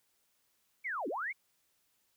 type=linear two-way sweep; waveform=sine; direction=down then up; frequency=2305 to 246.9 to 2305 Hz; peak=-34 dBFS; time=0.84-1.33 s; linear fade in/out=20 ms; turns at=1.08 s; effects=white hiss -75 dBFS RMS until 2.16 s

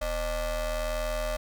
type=ring-modulated tone; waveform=45% pulse; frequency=285.5 Hz; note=D4; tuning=49 cents flat; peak=-25 dBFS; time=0.01-1.37 s; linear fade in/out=10 ms; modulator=326 Hz; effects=11-bit

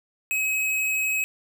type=tone; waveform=square; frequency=2552 Hz; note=D#7; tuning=43 cents sharp; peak=-23 dBFS; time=0.31-1.24 s; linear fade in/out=0 ms; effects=none

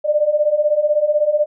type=beating tone pair; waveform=sine; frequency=587.3 / 603.3 Hz; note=D5 / D5; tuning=0 / +46 cents; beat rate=16 Hz; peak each=-18 / -15 dBFS; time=0.04-1.46 s; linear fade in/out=20 ms; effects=none

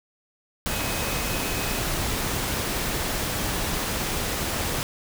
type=tone in noise; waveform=sine; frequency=2536 Hz; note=D#7; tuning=32 cents sharp; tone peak=-37 dBFS; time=0.7-1.79 s; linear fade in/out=0 ms; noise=pink; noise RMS=-27 dBFS; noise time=0.66-4.83 s; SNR=-13 dB; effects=none

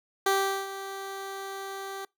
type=tone with ADSR envelope; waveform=15% pulse; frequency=390.2 Hz; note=G4; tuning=8 cents flat; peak=-15 dBFS; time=0.26-2.05 s; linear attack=5 ms; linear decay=400 ms; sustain=-14 dB; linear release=4 ms; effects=noise-tail reverb RT60 0.2 s tail -25 dB re dry

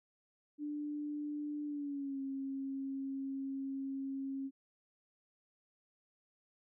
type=tone with pitch glide; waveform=sine; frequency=295.5 to 271 Hz; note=D4 to C#4; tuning=+11 to -39 cents; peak=-37 dBFS; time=0.58-4.51 s; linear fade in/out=50 ms; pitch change=-150 cents; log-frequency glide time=1.65-2.2 s; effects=none

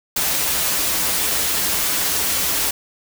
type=noise with comb filter; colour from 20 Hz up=white; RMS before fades=-20 dBFS; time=0.16-2.71 s; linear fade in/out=5 ms; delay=8.4 ms; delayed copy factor=-0.5; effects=none

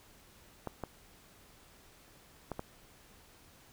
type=clicks; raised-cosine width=1 ms; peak=-23 dBFS; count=4; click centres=0.673 / 0.837 / 2.517 / 2.594 s; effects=pink hiss -60 dBFS RMS until 3.72 s

